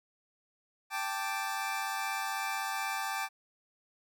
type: chord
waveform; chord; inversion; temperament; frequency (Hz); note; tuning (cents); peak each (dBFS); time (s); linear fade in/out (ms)
25% pulse; G suspended second; none; equal; 784 / 880 / 1174.7; G5 / A5 / D6; 0 / 0 / 0; -33 / -34 / -34; 0.9-3.29; 50
effects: none